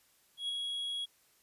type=tone with ADSR envelope; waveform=triangle; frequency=3322 Hz; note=G#7; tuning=in tune; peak=-30 dBFS; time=0.37-1.06 s; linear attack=120 ms; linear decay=6 ms; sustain=-3 dB; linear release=20 ms; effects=white hiss -68 dBFS RMS until 1.42 s + resampled to 32000 Hz